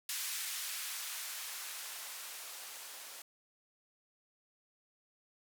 violet noise with band-pass filter sweep, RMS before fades -43 dBFS, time 0.09-3.22 s, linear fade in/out 2 ms, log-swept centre 1800 to 480 Hz, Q 0.76, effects none

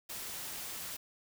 white noise, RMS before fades -42 dBFS, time 0.09-0.97 s, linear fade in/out 10 ms, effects none

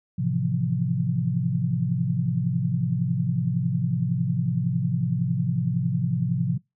sine chord, F major seventh, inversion first, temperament just, 109.13 / 130.96 / 163.7 / 174.61 Hz, A2 / C3 / E3 / F3, -14 / +2 / -12 / 0 cents, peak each -30 / -25 / -29 / -26 dBFS, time 0.18-6.58 s, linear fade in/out 10 ms, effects noise-tail reverb RT60 0.2 s tail -24 dB re dry

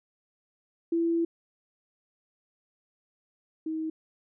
sine tone pair in turn, 334.6 / 317.4 Hz, E4 / D#4, +26 / +35 cents, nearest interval minor second, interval 91 cents, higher first, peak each -23 / -29 dBFS, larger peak first, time 0.92-1.25 / 3.66-3.9 s, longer first, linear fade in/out 5 ms, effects none

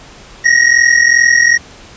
square tone pair together, 1864.7 / 1907.2 Hz, A#6 / A#6, 0 / +39 cents, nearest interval unison, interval 39 cents, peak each -10 dBFS, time 0.44-1.58 s, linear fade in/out 20 ms, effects pink hiss -37 dBFS RMS until 1.96 s + resampled to 16000 Hz

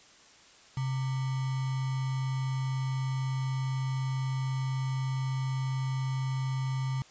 sine tone with sample-and-hold, 132 Hz, C3, 16 cents sharp, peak -28 dBFS, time 0.77-7.02 s, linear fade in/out 2 ms, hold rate 1050 Hz, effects white hiss -56 dBFS RMS until 7.1 s + resampled to 16000 Hz

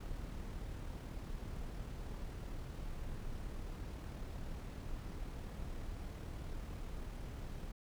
brown noise with amplitude modulation, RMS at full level -43 dBFS, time 0-7.72 s, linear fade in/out 10 ms, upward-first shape sine, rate 37.9 Hz, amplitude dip 25%, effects none

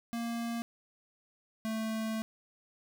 square tone pair in turn, 233.1 / 220.9 Hz, A#3 / A3, 0 / +7 cents, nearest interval minor second, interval 93 cents, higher first, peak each -34 / -33 dBFS, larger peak second, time 0.13-0.62 / 1.65-2.22 s, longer second, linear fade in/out 0 ms, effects none

